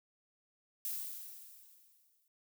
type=noise with exponential decay; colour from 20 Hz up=violet; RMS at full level=-37 dBFS; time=0.85-2.28 s; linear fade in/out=1 ms; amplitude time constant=310 ms; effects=none